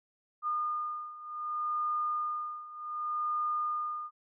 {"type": "beating tone pair", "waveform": "sine", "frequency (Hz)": [1217, 1217.66], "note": ["D#6", "D#6"], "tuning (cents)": [-39, -38], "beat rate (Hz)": 0.66, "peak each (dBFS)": [-36, -33], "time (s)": [0.42, 4.11], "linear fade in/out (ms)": 50, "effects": []}